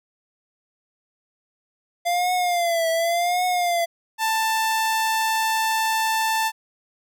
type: tone with vibrato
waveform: square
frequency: 691 Hz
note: F5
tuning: 19 cents flat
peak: -20 dBFS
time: 2.05-3.86 s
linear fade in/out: 20 ms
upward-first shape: triangle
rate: 0.89 Hz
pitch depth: 100 cents each way
type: tone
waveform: sawtooth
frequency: 886 Hz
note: A5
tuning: 12 cents sharp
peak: -16 dBFS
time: 4.18-6.52 s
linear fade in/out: 50 ms
effects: none